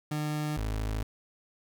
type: tone pair in turn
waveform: 30% pulse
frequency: 150.9 / 53.2 Hz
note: D3 / G#1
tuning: +47 / +42 cents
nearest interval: octave + tritone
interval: 1805 cents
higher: first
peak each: -27 dBFS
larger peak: neither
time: 0.11-0.57 / 0.57-1.03 s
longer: neither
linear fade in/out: 5 ms
effects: none